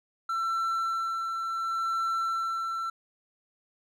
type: tone with tremolo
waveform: triangle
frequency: 1343 Hz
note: E6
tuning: 32 cents sharp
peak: -24 dBFS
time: 0.29-2.9 s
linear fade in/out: 5 ms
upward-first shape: sine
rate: 0.7 Hz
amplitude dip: 35%
effects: none